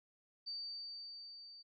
sine tone with level ramp, 4612 Hz, D8, 32 cents flat, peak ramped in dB -40 to -53 dBFS, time 0.46-1.63 s, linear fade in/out 20 ms, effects none

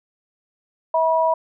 sine tone pair together, 646.4 / 969 Hz, E5 / B5, -34 / -33 cents, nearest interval perfect fifth, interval 701 cents, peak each -18 dBFS, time 0.94-1.34 s, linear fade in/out 5 ms, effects none

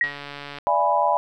sine tone with exponential decay, 1900 Hz, A#6, 33 cents sharp, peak -14 dBFS, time 0.01-0.2 s, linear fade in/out 2 ms, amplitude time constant 41 ms
click train, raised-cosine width 0.3 ms, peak -19 dBFS, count 79, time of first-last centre 0.04-0.585 s, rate 143 Hz
sine chord, E dominant seventh, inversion third, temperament equal with one note detuned, 587.3 / 675.8 / 830.6 / 987.8 Hz, D5 / E5 / G#5 / B5, 0 / +43 / 0 / 0 cents, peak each -24 / -24 / -22 / -21 dBFS, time 0.67-1.17 s, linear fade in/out 0 ms
effects none

